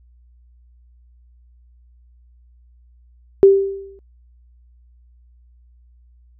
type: tone with exponential decay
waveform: sine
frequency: 392 Hz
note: G4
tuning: in tune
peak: -3 dBFS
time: 3.43-3.99 s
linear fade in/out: 0 ms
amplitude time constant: 120 ms
effects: added 60 Hz sine -48 dBFS peak until 6.39 s